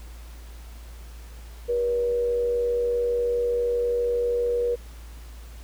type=tone with frequency modulation; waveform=sine; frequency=480 Hz; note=B4; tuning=49 cents flat; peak=-21 dBFS; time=1.68-4.76 s; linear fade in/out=20 ms; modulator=92.4 Hz; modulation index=0.28; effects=added 57 Hz sine -39 dBFS peak until 5.63 s + pink hiss -51 dBFS RMS until 5.63 s

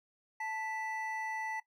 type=tone pair together; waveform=triangle; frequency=880 / 1972.9 Hz; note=A5 / B6; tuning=0 / -2 cents; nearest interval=octave + major second; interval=1398 cents; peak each=-36 / -38 dBFS; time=0.4-1.6 s; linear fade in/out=5 ms; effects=noise-tail reverb RT60 0.1 s tail -17 dB re dry

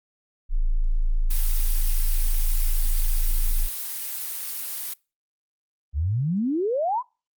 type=tone; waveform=sine; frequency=27.5 Hz; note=A0; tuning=in tune; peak=-18 dBFS; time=0.49-3.69 s; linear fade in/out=50 ms
type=noise; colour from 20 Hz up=blue; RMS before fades=-31 dBFS; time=1.3-4.94 s; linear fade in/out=10 ms
type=exponential sweep; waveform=sine; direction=up; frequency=65.41 to 1061 Hz; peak=-21 dBFS; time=5.93-7.03 s; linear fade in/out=50 ms
effects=noise-tail reverb RT60 0.3 s tail -25 dB re dry + Opus 48 kbps

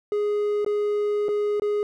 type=tone with dropouts; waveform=triangle; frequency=415.3 Hz; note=G#4; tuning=in tune; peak=-19 dBFS; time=0.12-1.83 s; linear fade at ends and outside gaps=1 ms; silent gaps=0.647-0.663 / 1.284-1.289 / 1.598-1.62 s; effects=none

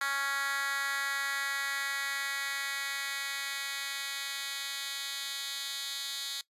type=tone with high-pass filter sweep; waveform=10% pulse; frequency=277.1 Hz; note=C#4; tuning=1 cent flat; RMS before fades=-35 dBFS; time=0.01-6.41 s; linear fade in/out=2 ms; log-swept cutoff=1500 to 3500 Hz; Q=2.1; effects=noise-tail reverb RT60 0.1 s tail -19 dB re dry + resampled to 32000 Hz

